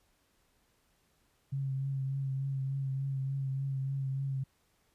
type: tone with vibrato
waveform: sine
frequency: 135.5 Hz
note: C#3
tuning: 39 cents flat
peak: -31 dBFS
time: 1.52-4.44 s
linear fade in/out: 10 ms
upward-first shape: triangle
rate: 3.4 Hz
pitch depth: 31 cents each way
effects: pink hiss -72 dBFS RMS until 4.94 s + resampled to 32000 Hz